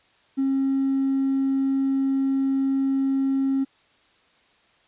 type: tone with hard clipping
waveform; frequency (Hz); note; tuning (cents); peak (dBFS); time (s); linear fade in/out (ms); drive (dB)
sine; 270.1; C#4; -45; -20; 0.37-3.65; 20; 1
effects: white hiss -60 dBFS RMS until 4.87 s + resampled to 8000 Hz